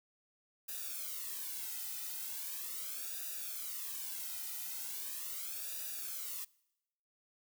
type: noise with flanger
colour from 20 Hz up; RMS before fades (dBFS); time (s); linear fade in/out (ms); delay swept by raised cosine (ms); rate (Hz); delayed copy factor
blue; -42; 0.68-6.45; 10; 0.93 to 1.81; 0.39; -1
effects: noise-tail reverb RT60 0.9 s tail -24 dB re dry